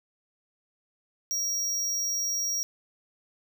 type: tone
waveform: square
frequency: 5660 Hz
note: F8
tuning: 22 cents sharp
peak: -27 dBFS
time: 1.31-2.63 s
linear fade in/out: 0 ms
effects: none